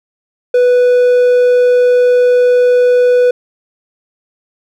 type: tone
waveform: triangle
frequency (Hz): 493.9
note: B4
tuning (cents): 0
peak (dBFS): -4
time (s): 0.54-3.31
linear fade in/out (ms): 5
effects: none